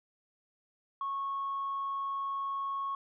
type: tone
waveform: sine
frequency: 1100 Hz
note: C#6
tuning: 14 cents flat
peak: -31 dBFS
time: 1.01-2.95 s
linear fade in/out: 2 ms
effects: tanh soft clip ceiling -28 dBFS